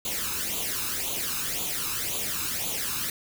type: noise with flanger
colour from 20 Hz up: white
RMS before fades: -30 dBFS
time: 0.05-3.1 s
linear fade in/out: 2 ms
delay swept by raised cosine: 0.28 to 0.79 ms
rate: 1.9 Hz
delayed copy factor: +0.7
effects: none